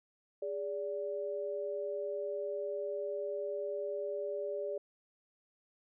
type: tone pair together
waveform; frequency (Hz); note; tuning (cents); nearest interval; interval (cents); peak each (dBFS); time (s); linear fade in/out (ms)
sine; 410.1 / 580; G#4 / D5; -22 / -22; tritone; 600; -38 / -37; 0.42-4.78; 5
effects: none